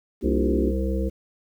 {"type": "chord", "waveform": "sine", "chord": "G minor seventh", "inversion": "first", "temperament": "equal", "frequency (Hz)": [233.1, 293.7, 349.2, 392], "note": ["Bb3", "D4", "F4", "G4"], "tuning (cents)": [0, 0, 0, 0], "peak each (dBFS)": -27, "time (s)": [0.21, 0.73], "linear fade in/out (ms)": 50}
{"type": "harmonic tone", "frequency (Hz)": 65.41, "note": "C2", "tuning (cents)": 0, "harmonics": [1, 3, 5, 7, 8], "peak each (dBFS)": [-24, -29, -31, -32, -33], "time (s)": [0.23, 1.1], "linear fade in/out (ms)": 20}
{"effects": ["9-bit"]}